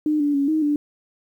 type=tone with pitch steps; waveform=sine; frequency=303.9 / 290.3 / 279.9 / 313.1 / 293.5 Hz; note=D#4 / D4 / C#4 / D#4 / D4; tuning=-41 / -20 / +17 / +11 / -1 cents; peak=-17 dBFS; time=0.06-0.76 s; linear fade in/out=2 ms; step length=140 ms; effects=9-bit